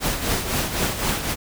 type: noise with tremolo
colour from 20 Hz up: pink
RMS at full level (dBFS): -21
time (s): 0-1.36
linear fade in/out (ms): 50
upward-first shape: triangle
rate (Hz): 3.9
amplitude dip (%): 65
effects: none